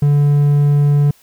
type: tone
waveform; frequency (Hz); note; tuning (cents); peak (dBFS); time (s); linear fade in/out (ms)
triangle; 144.8; D3; -24; -7; 0.02-1.11; 5
effects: white hiss -51 dBFS RMS until 1.22 s